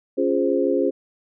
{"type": "chord", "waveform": "sine", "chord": "Db major seventh", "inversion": "none", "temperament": "equal", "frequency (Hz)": [277.2, 349.2, 415.3, 523.3], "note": ["Db4", "F4", "Ab4", "C5"], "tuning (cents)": [0, 0, 0, 0], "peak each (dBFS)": -23, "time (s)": [0.17, 0.91], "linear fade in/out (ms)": 20, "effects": []}